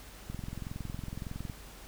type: click train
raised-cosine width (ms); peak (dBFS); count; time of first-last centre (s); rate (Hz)
5; -26; 27; 0.3-1.498; 21.7
effects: added 50 Hz sine -52 dBFS peak until 1.87 s + pink hiss -51 dBFS RMS until 1.87 s